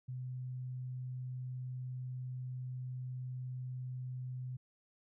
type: tone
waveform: sine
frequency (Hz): 127.1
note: C3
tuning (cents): -50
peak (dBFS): -39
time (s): 0.08-4.57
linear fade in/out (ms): 10
effects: none